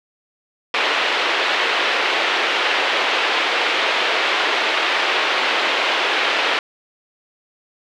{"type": "band-pass noise", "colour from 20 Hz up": "white", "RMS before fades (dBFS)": -19, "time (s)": [0.74, 6.59], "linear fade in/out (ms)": 2, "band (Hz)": [360, 3300], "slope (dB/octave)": 24, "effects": []}